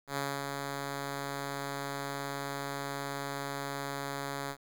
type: tone with ADSR envelope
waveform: 5% pulse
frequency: 139.9 Hz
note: C#3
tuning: 16 cents sharp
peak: -20 dBFS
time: 0.07-4.57 s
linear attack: 95 ms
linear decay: 260 ms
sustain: -4 dB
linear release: 71 ms
effects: 9-bit